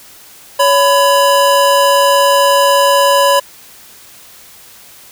square tone pair together, 561.2 / 1000 Hz, C#5 / B5, +21 / +21 cents, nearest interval minor seventh, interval 1000 cents, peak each -11 dBFS, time 0.59-3.4 s, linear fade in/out 10 ms, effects white hiss -39 dBFS RMS until 5.11 s

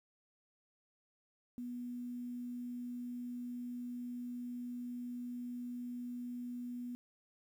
sine tone with quantisation, 244.1 Hz, B3, 20 cents flat, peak -40 dBFS, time 1.58-6.95 s, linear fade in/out 0 ms, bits 11, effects none

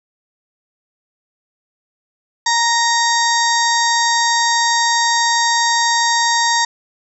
harmonic tone, 932.3 Hz, A#5, in tune, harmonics 1 / 2 / 4 / 5 / 6 / 7 / 8, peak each -16 / -19 / -22 / -23 / -24 / -24 / -25 dBFS, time 2.46-6.65 s, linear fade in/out 5 ms, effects none

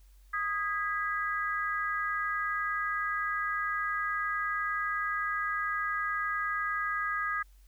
sine chord, G# minor, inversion second, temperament equal with one note detuned, 1244.5 / 1644 / 1975.5 Hz, D#6 / G#6 / B6, 0 / -18 / 0 cents, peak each -32 / -33 / -37 dBFS, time 0.33-7.43 s, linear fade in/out 10 ms, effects added 47 Hz sine -54 dBFS peak until 7.67 s + white hiss -69 dBFS RMS until 7.67 s

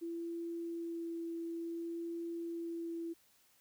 sine tone with vibrato, 335.8 Hz, E4, 32 cents sharp, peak -38 dBFS, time 0.01-3.14 s, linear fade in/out 20 ms, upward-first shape sine, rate 0.56 Hz, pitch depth 9 cents each way, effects white hiss -69 dBFS RMS until 3.6 s

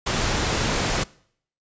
pink noise, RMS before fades -23 dBFS, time 0.06-1.04 s, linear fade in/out 10 ms, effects noise-tail reverb RT60 0.6 s tail -22 dB re dry + resampled to 16000 Hz

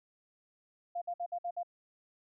sine tone bursts, 698.5 Hz, F5, in tune, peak -33 dBFS, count 6, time 0.95-1.632 s, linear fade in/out 10 ms, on 67 ms, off 56 ms, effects none

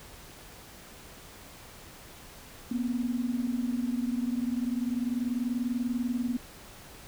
sine tone pair together, 238.2 / 258.5 Hz, A#3 / C4, +38 / -21 cents, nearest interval minor second, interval 141 cents, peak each -29 / -32 dBFS, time 2.71-6.37 s, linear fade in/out 5 ms, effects pink hiss -49 dBFS RMS until 7.07 s

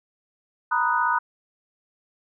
sine chord, B major seventh, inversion third, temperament equal, 932.3 / 987.8 / 1244.5 / 1480 Hz, A#5 / B5 / D#6 / F#6, 0 / 0 / 0 / 0 cents, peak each -25 dBFS, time 0.71-1.19 s, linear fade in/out 10 ms, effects none

